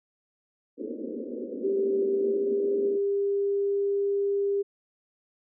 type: band-pass noise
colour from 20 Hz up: pink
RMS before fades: -35 dBFS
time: 0.77-2.99 s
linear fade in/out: 50 ms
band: 220 to 540 Hz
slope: 96 dB/octave
type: tone with pitch glide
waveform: sine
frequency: 392 to 400.2 Hz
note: G4 to G4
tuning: 0 to +36 cents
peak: -23 dBFS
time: 1.63-4.63 s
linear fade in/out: 20 ms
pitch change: +36 cents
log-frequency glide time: 2.09-2.53 s
effects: none